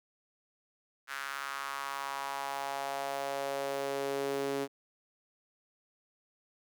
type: tone with high-pass filter sweep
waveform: sawtooth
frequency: 138.59 Hz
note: C#3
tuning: in tune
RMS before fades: -36 dBFS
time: 1.07-4.68 s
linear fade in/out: 50 ms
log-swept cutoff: 1500 to 350 Hz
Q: 3
effects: none